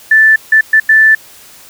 sine tone bursts at uneven times, 1760 Hz, A6, in tune, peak -3 dBFS, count 4, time 0.11-0.36 / 0.52-0.61 / 0.73-0.8 / 0.89-1.15 s, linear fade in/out 5 ms, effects white hiss -38 dBFS RMS until 1.69 s

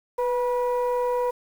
sine tone pair together, 493.9 / 969.1 Hz, B4 / B5, 0 / -33 cents, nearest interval octave, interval 1167 cents, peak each -21 / -25 dBFS, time 0.18-1.31 s, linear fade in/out 10 ms, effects tanh soft clip ceiling -18 dBFS + 8-bit

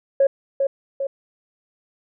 sine tone with echo, 548 Hz, C#5, 20 cents flat, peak -11 dBFS, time 0.2-0.27 s, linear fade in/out 5 ms, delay 400 ms, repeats 2, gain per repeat -5 dB, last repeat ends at 1.07 s, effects tanh soft clip ceiling -8 dBFS

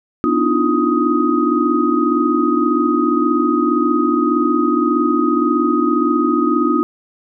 sine tone cluster, 246.5 / 291.1 / 312.9 / 348 / 1252 Hz, B3 / D4 / D#4 / F4 / D#6, -3 / -15 / +10 / -6 / +10 cents, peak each -19 dBFS, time 0.24-6.83 s, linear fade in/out 0 ms, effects none

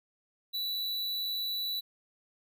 square tone, 3951 Hz, B7, in tune, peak -32 dBFS, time 0.53-1.81 s, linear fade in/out 20 ms, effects none

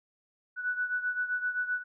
sine beating tone pair, 1480 / 1487.7 Hz, F#6 / F#6, 0 / +9 cents, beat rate 7.7 Hz, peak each -30 / -35 dBFS, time 0.56-1.84 s, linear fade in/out 50 ms, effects none

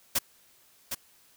white noise with echo, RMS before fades -25 dBFS, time 0.15-0.19 s, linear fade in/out 10 ms, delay 760 ms, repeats 1, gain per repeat -7 dB, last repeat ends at 0.95 s, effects white hiss -61 dBFS RMS until 1.36 s

